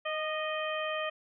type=harmonic tone with a mistuned harmonic; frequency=622.3 Hz; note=D#5; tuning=in tune; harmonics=1 / 2 / 3 / 4 / 5; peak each=-34 / -37 / -39 / -40 / -41 dBFS; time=0.05-1.1 s; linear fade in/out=10 ms; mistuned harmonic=2; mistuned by=-25 cents; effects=none